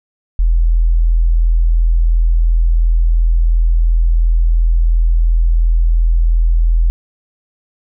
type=tone; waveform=sine; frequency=41.43 Hz; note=E1; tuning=9 cents sharp; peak=-8 dBFS; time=0.39-6.9 s; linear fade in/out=0 ms; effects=none